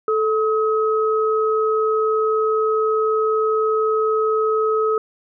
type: tone pair together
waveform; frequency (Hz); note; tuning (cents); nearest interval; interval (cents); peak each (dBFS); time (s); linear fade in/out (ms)
sine; 437.4 / 1273.4; A4 / D#6; -10 / +40; octave + tritone; 1850; -17 / -21; 0.08-4.98; 2
effects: none